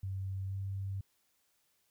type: tone with pitch glide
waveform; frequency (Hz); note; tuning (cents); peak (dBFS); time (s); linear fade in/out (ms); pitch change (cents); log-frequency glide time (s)
sine; 96 to 97.4; G2 to G2; -36 to -11; -35; 0.03-1.01; 5; +25; 0.47-0.55
effects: white hiss -75 dBFS RMS until 1.9 s